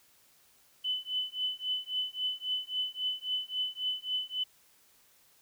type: tone with tremolo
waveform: sine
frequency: 3012 Hz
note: F#7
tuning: 30 cents sharp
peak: -27 dBFS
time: 0.84-4.44 s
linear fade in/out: 10 ms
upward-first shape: triangle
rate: 3.7 Hz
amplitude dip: 100%
effects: white hiss -64 dBFS RMS until 5.41 s